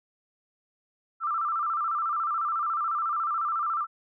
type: tone with vibrato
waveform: sine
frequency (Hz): 1259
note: D#6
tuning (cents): +20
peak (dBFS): -25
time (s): 1.2-3.87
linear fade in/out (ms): 50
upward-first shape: square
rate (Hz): 14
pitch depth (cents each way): 97
effects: none